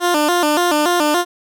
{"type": "tone with vibrato", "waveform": "15% pulse", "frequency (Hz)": 324.4, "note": "E4", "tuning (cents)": -28, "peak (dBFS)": -7, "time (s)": [0, 1.25], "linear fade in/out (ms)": 50, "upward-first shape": "square", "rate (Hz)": 3.5, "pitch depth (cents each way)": 140, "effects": []}